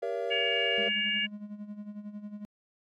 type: chord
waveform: triangle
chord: G diminished seventh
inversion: none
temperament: just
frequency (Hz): 392 / 470.4 / 564.5 / 677.4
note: G4 / Bb4 / Db5 / Fb5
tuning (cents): 0 / +16 / +31 / +47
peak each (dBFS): -36 / -32 / -34 / -34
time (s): 0.02-0.89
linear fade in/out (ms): 10
type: harmonic tone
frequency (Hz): 565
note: C#5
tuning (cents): +33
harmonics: 3 / 4 / 5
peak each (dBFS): -34 / -32 / -29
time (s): 0.3-1.27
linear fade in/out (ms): 20
type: tone with tremolo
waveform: triangle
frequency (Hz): 207.7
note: G#3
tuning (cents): 0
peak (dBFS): -34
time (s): 0.78-2.45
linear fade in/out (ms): 0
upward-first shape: sine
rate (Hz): 11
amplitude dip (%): 70
effects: AAC 48 kbps